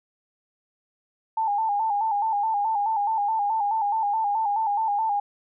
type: tone with vibrato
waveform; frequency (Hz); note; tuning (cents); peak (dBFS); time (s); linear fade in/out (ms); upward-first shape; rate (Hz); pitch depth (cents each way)
sine; 851; G#5; +42; -21; 1.37-5.2; 5; square; 4.7; 75
effects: none